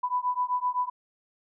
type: beating tone pair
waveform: sine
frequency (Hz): 990 / 997.8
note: B5 / B5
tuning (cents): +4 / +17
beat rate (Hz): 7.8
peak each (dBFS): -28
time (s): 0.03-0.9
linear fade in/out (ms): 10
effects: none